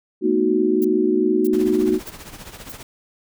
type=chord; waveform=sine; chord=B dominant seventh; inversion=third; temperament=equal with one note detuned; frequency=220 / 242.7 / 311.1 / 370 Hz; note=A3 / B3 / D#4 / F#4; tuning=0 / -30 / 0 / 0 cents; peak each=-24 / -24 / -20 / -18 dBFS; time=0.21-2 s; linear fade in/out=50 ms
type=noise bursts; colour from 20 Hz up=violet; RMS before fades=-34 dBFS; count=4; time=0.82-2.72 s; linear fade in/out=0 ms; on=25 ms; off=600 ms
type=noise with tremolo; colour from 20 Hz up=pink; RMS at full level=-35 dBFS; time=1.53-2.83 s; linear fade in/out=2 ms; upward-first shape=triangle; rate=15 Hz; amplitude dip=75%
effects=none